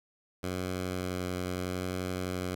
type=tone with vibrato; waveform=10% pulse; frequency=91.3 Hz; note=F#2; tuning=23 cents flat; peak=-24 dBFS; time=0.43-2.55 s; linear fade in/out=5 ms; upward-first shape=sine; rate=0.78 Hz; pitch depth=11 cents each way; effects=none